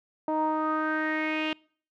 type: tone with low-pass filter sweep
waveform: sawtooth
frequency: 311.1 Hz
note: D#4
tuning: in tune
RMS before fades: -28 dBFS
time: 0.28-1.53 s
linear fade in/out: 2 ms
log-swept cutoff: 810 to 2900 Hz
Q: 5.7
effects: noise-tail reverb RT60 0.5 s tail -26 dB re dry